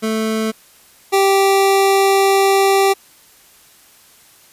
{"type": "tone pair in turn", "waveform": "25% pulse", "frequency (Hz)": [220, 390.9], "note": ["A3", "G4"], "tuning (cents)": [0, -5], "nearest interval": "minor seventh", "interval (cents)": 995, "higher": "second", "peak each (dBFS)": [-13, -7], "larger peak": "second", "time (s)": [[0.02, 0.52], [1.12, 2.94]], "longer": "second", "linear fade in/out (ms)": 20, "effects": ["white hiss -48 dBFS RMS until 4.52 s", "resampled to 32000 Hz"]}